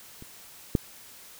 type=clicks; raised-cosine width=3 ms; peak=-30 / -8 dBFS; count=2; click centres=0.224 / 0.752 s; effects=white hiss -49 dBFS RMS until 1.39 s